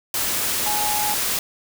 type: tone in noise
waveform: sine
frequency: 839 Hz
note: G#5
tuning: 17 cents sharp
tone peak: -24 dBFS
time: 0.66-1.14 s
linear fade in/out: 2 ms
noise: white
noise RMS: -23 dBFS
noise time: 0.14-1.39 s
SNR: -4 dB
effects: none